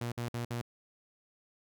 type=tone bursts; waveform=sawtooth; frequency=119.1 Hz; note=A#2; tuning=38 cents sharp; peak=-30 dBFS; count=4; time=0.01-0.615 s; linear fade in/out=5 ms; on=110 ms; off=55 ms; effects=none